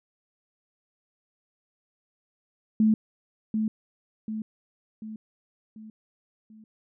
sine tone with echo, 217.6 Hz, A3, 19 cents flat, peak -17 dBFS, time 2.8-2.94 s, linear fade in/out 2 ms, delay 740 ms, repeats 5, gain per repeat -6 dB, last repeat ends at 6.64 s, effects none

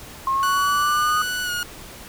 sine linear sweep, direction up, 1064 to 1244.5 Hz, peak -18 dBFS, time 0.27-1.22 s, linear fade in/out 2 ms
sawtooth tone with pitch glide, 1480 to 1437.9 Hz, F#6 to F#6, 0 to -50 cents, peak -20 dBFS, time 0.43-1.63 s, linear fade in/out 0 ms, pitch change -50 cents, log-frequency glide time 1.44-1.51 s
effects pink hiss -40 dBFS RMS until 2.08 s

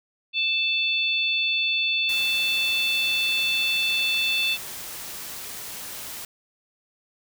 harmonic tone, 880 Hz, A5, in tune, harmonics 3 / 4 / 5, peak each -23 / -25 / -33 dBFS, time 0.33-4.58 s, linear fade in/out 50 ms
white noise, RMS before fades -36 dBFS, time 2.09-6.25 s, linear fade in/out 2 ms
effects none

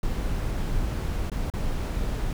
brown noise with dropouts, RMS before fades -27 dBFS, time 0.03-2.33 s, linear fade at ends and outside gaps 2 ms, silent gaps 1.299-1.317 / 1.501-1.537 s, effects none

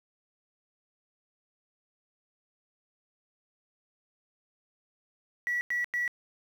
sine tone bursts, 1940 Hz, B6, 31 cents flat, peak -26 dBFS, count 3, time 5.47-6.078 s, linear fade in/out 0 ms, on 140 ms, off 94 ms, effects tanh soft clip ceiling -22 dBFS + 9-bit

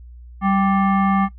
sine tone with frequency modulation, 194.3 Hz, G3, 15 cents flat, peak -14 dBFS, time 0.41-1.29 s, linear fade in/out 50 ms, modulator 979 Hz, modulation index 0.98, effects noise-tail reverb RT60 0.1 s tail -17 dB re dry + added 60 Hz sine -37 dBFS peak until 1.38 s

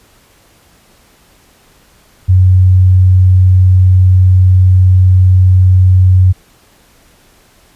sine tone, 92.5 Hz, F#2, in tune, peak -3 dBFS, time 2.28-6.33 s, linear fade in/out 20 ms, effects pink hiss -47 dBFS RMS until 7.75 s + resampled to 32000 Hz

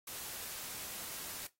white noise, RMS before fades -44 dBFS, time 0.07-1.47 s, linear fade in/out 5 ms, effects noise-tail reverb RT60 0.2 s tail -19 dB re dry + AAC 48 kbps

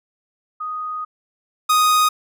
sine / 45% pulse tone pair in turn, 1244.5 / 1244.5 Hz, D#6 / D#6, 0 / 0 cents, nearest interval unison, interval 0 cents, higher neither, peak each -24 / -13 dBFS, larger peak second, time 0.6-1.05 / 1.69-2.09 s, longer first, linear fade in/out 10 ms, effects none

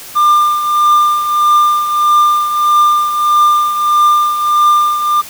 triangle tone with tremolo, 1197 Hz, D6, 33 cents sharp, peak -3 dBFS, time 0.15-5.22 s, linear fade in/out 20 ms, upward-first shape triangle, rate 1.6 Hz, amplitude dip 65%, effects white hiss -31 dBFS RMS until 5.29 s

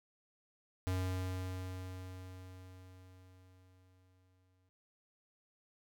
square tone with exponential decay, 92.5 Hz, F#2, in tune, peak -33 dBFS, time 0.87-4.69 s, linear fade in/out 0 ms, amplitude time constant 830 ms, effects none

